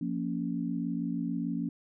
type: chord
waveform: sine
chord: Bb minor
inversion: second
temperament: just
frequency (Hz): 174.81 / 233.1 / 279.7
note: F3 / Bb3 / Db4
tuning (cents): +2 / 0 / +16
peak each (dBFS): -34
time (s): 0.01-1.69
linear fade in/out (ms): 5
effects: none